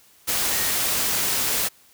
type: tone in noise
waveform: sine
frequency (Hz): 1865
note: A#6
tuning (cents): 0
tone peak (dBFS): -34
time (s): 0.51-0.72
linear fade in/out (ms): 20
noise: white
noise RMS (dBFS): -23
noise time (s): 0.27-1.69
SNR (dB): -14
effects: white hiss -55 dBFS RMS until 1.93 s